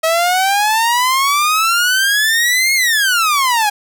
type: exponential two-way sweep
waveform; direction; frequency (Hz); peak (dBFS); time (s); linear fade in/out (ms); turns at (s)
sawtooth; up then down; 637 to 2176 to 810; -8; 0.03-3.7; 10; 2.74
effects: none